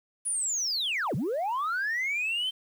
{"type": "linear two-way sweep", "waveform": "sine", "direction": "down then up", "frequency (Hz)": [9956, 110.8, 3144], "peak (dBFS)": -25, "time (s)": [0.25, 2.51], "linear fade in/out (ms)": 20, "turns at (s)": 1.15, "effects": ["tanh soft clip ceiling -24 dBFS", "9-bit"]}